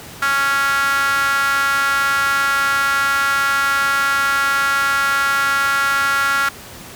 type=tone with high-pass filter; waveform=sawtooth; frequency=277.2 Hz; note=C#4; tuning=in tune; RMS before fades=-17 dBFS; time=0.22-6.49 s; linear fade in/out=5 ms; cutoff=1400 Hz; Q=5.4; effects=pink hiss -36 dBFS RMS until 6.95 s + high-pass 60 Hz 12 dB/octave